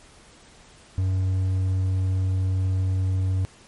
triangle tone, 94 Hz, F#2, 28 cents sharp, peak -18 dBFS, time 0.98-3.45 s, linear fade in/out 0 ms, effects pink hiss -51 dBFS RMS until 3.67 s + MP3 48 kbps

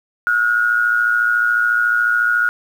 sine tone with amplitude modulation, 1441 Hz, F#6, 46 cents flat, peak -10 dBFS, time 0.27-2.49 s, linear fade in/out 0 ms, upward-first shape sine, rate 114 Hz, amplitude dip 65%, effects 7-bit

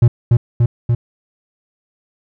triangle tone with echo, 118.7 Hz, A#2, 32 cents sharp, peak -3 dBFS, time 0.02-0.08 s, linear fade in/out 5 ms, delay 290 ms, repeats 3, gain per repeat -2 dB, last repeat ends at 0.95 s, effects none

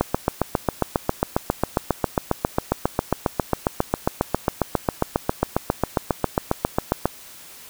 click train, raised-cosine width 1 ms, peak -3 dBFS, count 53, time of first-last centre 0.01-7.056 s, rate 7.38 Hz, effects white hiss -43 dBFS RMS until 7.69 s

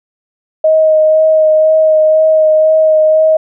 sine tone with vibrato, 627 Hz, D#5, 13 cents sharp, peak -5 dBFS, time 0.64-3.37 s, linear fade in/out 5 ms, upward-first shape sine, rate 2 Hz, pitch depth 14 cents each way, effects none

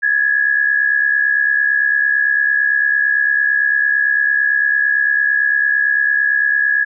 sine tone pair together, 1667.1 / 1736 Hz, G#6 / A6, +6 / -24 cents, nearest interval minor second, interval 70 cents, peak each -13 / -18 dBFS, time 0.02-6.85 s, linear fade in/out 20 ms, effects none

